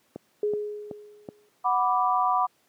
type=click train; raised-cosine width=2 ms; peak=-20 dBFS; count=4; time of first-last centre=0.16-1.288 s; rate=2.66 Hz
type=tone with exponential decay; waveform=sine; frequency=417.9 Hz; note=G#4; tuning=11 cents sharp; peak=-21 dBFS; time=0.43-1.49 s; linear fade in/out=2 ms; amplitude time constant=230 ms
type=chord; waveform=sine; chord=B minor; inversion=second; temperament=equal; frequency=740 / 987.8 / 1174.7 Hz; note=F#5 / B5 / D6; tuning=0 / 0 / 0 cents; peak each=-25 dBFS; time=1.64-2.47 s; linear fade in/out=20 ms
effects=pink hiss -66 dBFS RMS until 2.68 s + high-pass 200 Hz 12 dB/octave